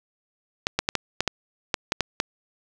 clicks, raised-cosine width 0.2 ms, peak -4 dBFS, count 10, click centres 0.669 / 0.79 / 0.889 / 0.953 / 1.206 / 1.277 / 1.742 / 1.921 / 2.007 / 2.201 s, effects none

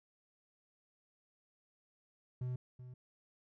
triangle tone with echo, 125.6 Hz, B2, 30 cents sharp, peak -34 dBFS, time 2.41-2.56 s, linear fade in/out 5 ms, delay 380 ms, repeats 1, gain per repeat -12 dB, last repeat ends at 2.94 s, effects none

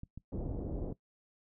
clicks, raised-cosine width 5 ms, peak -32 dBFS, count 6, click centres 0.034 / 0.176 / 0.353 / 0.429 / 0.461 / 0.548 s
pink low-pass noise, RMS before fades -38 dBFS, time 0.32-0.93 s, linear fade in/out 5 ms, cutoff 540 Hz, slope 24 dB/octave
effects noise-tail reverb RT60 0.1 s tail -19 dB re dry

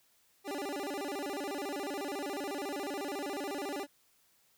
25% pulse tone with vibrato, 337.7 Hz, E4, 42 cents sharp, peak -32 dBFS, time 0.44-3.87 s, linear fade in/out 50 ms, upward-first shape square, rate 14 Hz, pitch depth 280 cents each way, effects white hiss -69 dBFS RMS until 4.57 s

